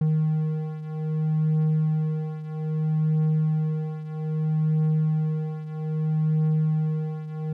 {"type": "beating tone pair", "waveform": "triangle", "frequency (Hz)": [155.56, 156.18], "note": ["D#3", "D#3"], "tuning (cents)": [0, 7], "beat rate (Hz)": 0.62, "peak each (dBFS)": [-21, -25], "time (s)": [0.01, 7.53], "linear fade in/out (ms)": 5, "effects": []}